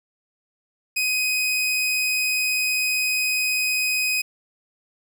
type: tone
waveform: sawtooth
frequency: 2509 Hz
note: D#7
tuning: 14 cents sharp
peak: -17 dBFS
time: 0.96-4.22 s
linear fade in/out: 10 ms
effects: 9-bit